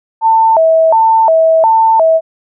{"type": "tone with vibrato", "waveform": "sine", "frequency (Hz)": 761, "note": "F#5", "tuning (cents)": 48, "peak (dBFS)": -5, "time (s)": [0.21, 2.21], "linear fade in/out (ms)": 50, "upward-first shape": "square", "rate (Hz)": 1.4, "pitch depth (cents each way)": 280, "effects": []}